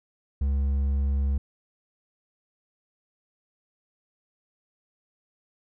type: tone with hard clipping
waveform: triangle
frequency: 69.3 Hz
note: C#2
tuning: in tune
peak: -23 dBFS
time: 0.41-1.38 s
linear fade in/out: 5 ms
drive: 7 dB
effects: none

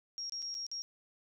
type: tone with dropouts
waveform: sine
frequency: 5588 Hz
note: F8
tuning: in tune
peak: -37 dBFS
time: 0.18-0.82 s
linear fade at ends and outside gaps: 0 ms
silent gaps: 0.296-0.322 / 0.42-0.425 / 0.543-0.55 / 0.666-0.715 s
effects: none

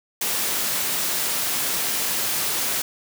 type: high-pass noise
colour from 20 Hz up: white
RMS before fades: -24 dBFS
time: 0.21-2.82 s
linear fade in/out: 5 ms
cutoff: 120 Hz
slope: 12 dB/octave
effects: none

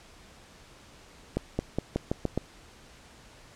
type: accelerating click train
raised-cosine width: 2 ms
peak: -13 dBFS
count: 7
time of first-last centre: 1.37-2.376 s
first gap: 220 ms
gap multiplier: 0.89
effects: pink hiss -53 dBFS RMS until 3.55 s + low-pass 8000 Hz 12 dB/octave

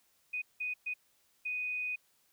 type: tone bursts at uneven times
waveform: sine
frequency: 2489 Hz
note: D#7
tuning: in tune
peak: -33 dBFS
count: 4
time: 0.33-0.42 / 0.6-0.74 / 0.86-0.94 / 1.45-1.96 s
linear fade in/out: 10 ms
effects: white hiss -71 dBFS RMS until 2.32 s

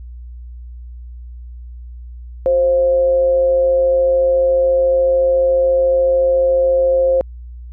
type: tone with amplitude modulation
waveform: sine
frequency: 528 Hz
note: C5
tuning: 16 cents sharp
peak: -9 dBFS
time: 2.46-7.21 s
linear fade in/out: 0 ms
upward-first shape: sine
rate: 163 Hz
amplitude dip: 35%
effects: added 60 Hz sine -30 dBFS peak until 7.72 s

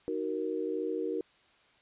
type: chord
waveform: sine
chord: D# minor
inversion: none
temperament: just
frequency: 311.1 / 373.4 / 466.7 Hz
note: D#4 / F#4 / A#4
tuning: 0 / +16 / +2 cents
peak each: -36 / -35 / -34 dBFS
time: 0.08-1.21 s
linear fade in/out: 0 ms
effects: white hiss -64 dBFS RMS until 1.81 s + resampled to 8000 Hz

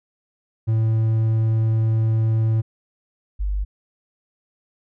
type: tone pair in turn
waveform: triangle / sine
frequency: 111.3 / 49.58 Hz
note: A2 / G1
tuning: +20 / +20 cents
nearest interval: octave + major second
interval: 1400 cents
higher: first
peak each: -14 / -20 dBFS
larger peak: first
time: 0.67-2.62 / 3.39-3.65 s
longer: first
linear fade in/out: 20 ms
effects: none

